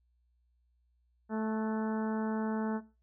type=harmonic tone with a mistuned harmonic; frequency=219 Hz; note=A3; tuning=8 cents flat; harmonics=1 / 2 / 3 / 4 / 5 / 6 / 7 / 8; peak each=-32 / -38 / -42 / -42 / -49 / -49 / -48 / -54 dBFS; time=1.29-2.81 s; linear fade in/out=50 ms; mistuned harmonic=7; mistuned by=-31 cents; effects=noise-tail reverb RT60 0.3 s tail -17 dB re dry + added 60 Hz sine -69 dBFS peak until 3.02 s